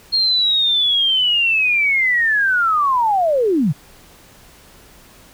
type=linear sweep; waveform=sine; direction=down; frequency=4267 to 123.47 Hz; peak=-13 dBFS; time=0.12-3.73 s; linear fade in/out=20 ms; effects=pink hiss -46 dBFS RMS until 5.33 s